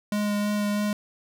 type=tone with vibrato; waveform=square; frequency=207.1 Hz; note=G#3; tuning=5 cents flat; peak=-24 dBFS; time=0.12-0.93 s; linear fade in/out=2 ms; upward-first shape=sine; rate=3.1 Hz; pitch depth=11 cents each way; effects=none